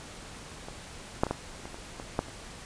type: clicks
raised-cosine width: 1 ms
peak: -25 / -8 / -19 / -14 / -25 / -28 / -24 / -11 / -30 dBFS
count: 9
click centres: 0.685 / 1.235 / 1.267 / 1.31 / 1.655 / 1.744 / 1.999 / 2.191 / 2.284 s
effects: pink hiss -45 dBFS RMS until 2.65 s + resampled to 22050 Hz